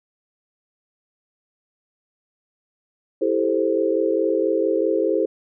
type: chord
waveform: sine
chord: A minor seventh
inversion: second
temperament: equal with one note detuned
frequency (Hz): 329.6 / 395.4 / 440 / 523.3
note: E4 / G4 / A4 / C5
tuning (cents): 0 / +15 / 0 / 0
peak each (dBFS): -23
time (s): 3.21-5.26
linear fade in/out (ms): 10
effects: none